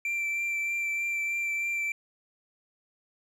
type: tone with vibrato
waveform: triangle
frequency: 2349 Hz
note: D7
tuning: in tune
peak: -26 dBFS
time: 0.05-1.92 s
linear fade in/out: 2 ms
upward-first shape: triangle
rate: 3.2 Hz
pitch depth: 15 cents each way
effects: none